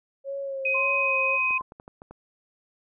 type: tone with vibrato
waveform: sine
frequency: 545 Hz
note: C#5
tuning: 29 cents flat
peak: -29 dBFS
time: 0.24-1.39 s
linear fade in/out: 50 ms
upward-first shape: sine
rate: 1.8 Hz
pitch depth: 31 cents each way
type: tone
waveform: sine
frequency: 2514 Hz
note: D#7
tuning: 17 cents sharp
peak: -22 dBFS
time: 0.65-1.58 s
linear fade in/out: 5 ms
type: tone with pitch glide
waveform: sine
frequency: 1046.5 to 1039.9 Hz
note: C6 to C6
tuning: 0 to -11 cents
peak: -29 dBFS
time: 0.74-1.62 s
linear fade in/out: 10 ms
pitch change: -11 cents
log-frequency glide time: 1.33-1.44 s
type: clicks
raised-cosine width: 1 ms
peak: -29 dBFS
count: 7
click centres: 1.508 / 1.61 / 1.721 / 1.799 / 1.879 / 2.019 / 2.11 s
effects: none